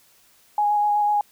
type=tone with vibrato; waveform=sine; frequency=830.6 Hz; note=G#5; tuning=in tune; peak=-17 dBFS; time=0.58-1.21 s; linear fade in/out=2 ms; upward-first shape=square; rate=8 Hz; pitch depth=11 cents each way; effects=white hiss -57 dBFS RMS until 1.31 s